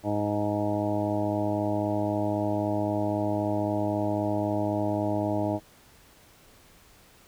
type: harmonic tone with a mistuned harmonic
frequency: 103.83 Hz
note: G#2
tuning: in tune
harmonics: 1 / 2 / 3 / 4 / 5 / 6 / 7 / 8 / 9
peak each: -32 / -34 / -29 / -39 / -39 / -30 / -38 / -36 / -41 dBFS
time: 0.03-5.6 s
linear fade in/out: 50 ms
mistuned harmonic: 8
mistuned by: +29 cents
effects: pink hiss -56 dBFS RMS until 7.27 s